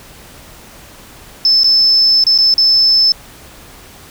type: tone with dropouts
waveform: sine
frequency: 5260 Hz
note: E8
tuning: 5 cents flat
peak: -6 dBFS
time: 1.45-3.12 s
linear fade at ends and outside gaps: 1 ms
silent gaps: 1.634-1.643 / 2.239-2.267 / 2.378-2.386 / 2.54-2.58 s
effects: tanh soft clip ceiling -2 dBFS + pink hiss -38 dBFS RMS until 4.1 s